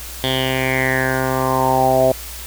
10% pulse tone with low-pass filter sweep, 130.81 Hz, C3, in tune, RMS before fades -17 dBFS, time 0.24-2.12 s, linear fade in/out 0 ms, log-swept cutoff 3500 to 610 Hz, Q 6.4, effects added 60 Hz sine -34 dBFS peak until 2.46 s + white hiss -33 dBFS RMS until 2.46 s

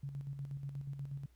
sine tone with tremolo, 139.3 Hz, C#3, 9 cents sharp, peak -38 dBFS, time 0.03-1.26 s, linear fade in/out 5 ms, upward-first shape square, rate 8.3 Hz, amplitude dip 50%, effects added 60 Hz sine -63 dBFS peak until 1.35 s + pink hiss -75 dBFS RMS until 1.35 s

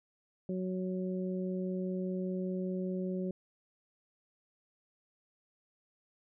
harmonic tone, 185 Hz, F#3, in tune, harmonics 1 / 2 / 3, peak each -34 / -38 / -43 dBFS, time 0.49-3.31 s, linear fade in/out 2 ms, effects none

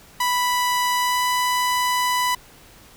sawtooth tone with pitch glide, 987.8 to 993.5 Hz, B5 to B5, 0 to +10 cents, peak -15 dBFS, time 0.2-2.35 s, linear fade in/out 5 ms, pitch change +10 cents, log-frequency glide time 0.96-1.23 s, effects pink hiss -48 dBFS RMS until 2.96 s

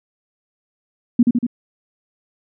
sine tone with echo, 239.7 Hz, A#3, 48 cents sharp, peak -7 dBFS, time 1.19-1.23 s, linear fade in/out 5 ms, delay 79 ms, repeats 3, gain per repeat -3 dB, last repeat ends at 1.467 s, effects none

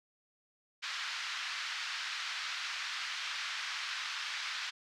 pink band-pass noise, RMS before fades -39 dBFS, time 0.82-4.71 s, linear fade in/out 20 ms, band 1300 to 5200 Hz, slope 24 dB/octave, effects none

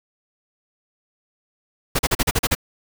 pink noise bursts, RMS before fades -18 dBFS, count 8, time 1.95-2.551 s, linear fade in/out 10 ms, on 41 ms, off 39 ms, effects none

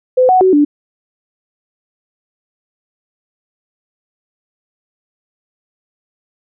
sine tone with pitch steps, 509 / 742 / 375 / 292.8 Hz, C5 / F#5 / F#4 / D4, -48 / +5 / +23 / -5 cents, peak -6 dBFS, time 0.17-0.65 s, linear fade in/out 10 ms, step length 120 ms, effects none

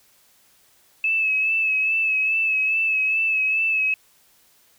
sine tone with vibrato, 2600 Hz, E7, 24 cents flat, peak -18 dBFS, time 1.04-3.94 s, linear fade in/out 2 ms, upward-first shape sine, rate 2.4 Hz, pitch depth 35 cents each way, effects white hiss -58 dBFS RMS until 4.78 s

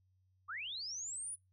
sine linear sweep, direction up, 1100 to 10050 Hz, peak -40 dBFS, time 0.48-1.36 s, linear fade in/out 20 ms, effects noise-tail reverb RT60 0.2 s tail -24 dB re dry + added 93 Hz sine -70 dBFS peak until 1.52 s

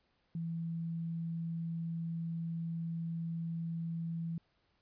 sine tone, 166 Hz, E3, 12 cents sharp, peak -35 dBFS, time 0.35-4.38 s, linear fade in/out 2 ms, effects pink hiss -75 dBFS RMS until 4.81 s + resampled to 11025 Hz

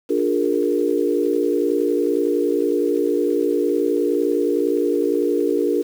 sine chord, Bb dominant seventh, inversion first, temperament equal with one note detuned, 293.7 / 355.7 / 415.3 / 466.2 Hz, D4 / F4 / Ab4 / Bb4, 0 / +32 / 0 / 0 cents, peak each -22 dBFS, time 0.09-5.83 s, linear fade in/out 20 ms, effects 7-bit

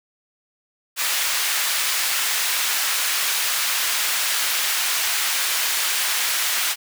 pink high-pass noise, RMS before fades -22 dBFS, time 0.96-6.76 s, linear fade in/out 50 ms, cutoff 1600 Hz, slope 12 dB/octave, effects none

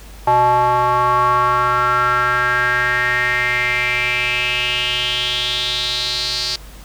square tone with band-pass filter sweep, 123.47 Hz, B2, in tune, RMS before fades -17 dBFS, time 0.27-6.56 s, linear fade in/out 5 ms, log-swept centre 850 to 4600 Hz, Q 5.5, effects added 50 Hz sine -36 dBFS peak until 6.84 s + pink hiss -42 dBFS RMS until 6.84 s

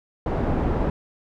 pink low-pass noise, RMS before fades -23 dBFS, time 0.26-0.9 s, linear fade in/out 2 ms, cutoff 810 Hz, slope 12 dB/octave, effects none

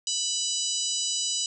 harmonic tone with a mistuned harmonic, 987.8 Hz, B5, in tune, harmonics 3 / 4 / 5 / 6 / 7 / 8, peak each -33 / -33 / -33 / -33 / -33 / -33 dBFS, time 0.07-1.46 s, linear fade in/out 2 ms, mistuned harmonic 8, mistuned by +18 cents, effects none

